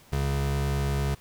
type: tone pair together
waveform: square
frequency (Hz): 69.13 / 138.59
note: C#2 / C#3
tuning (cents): -4 / 0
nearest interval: octave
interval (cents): 1204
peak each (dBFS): -28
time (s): 0.12-1.15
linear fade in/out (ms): 10
effects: pink hiss -55 dBFS RMS until 1.2 s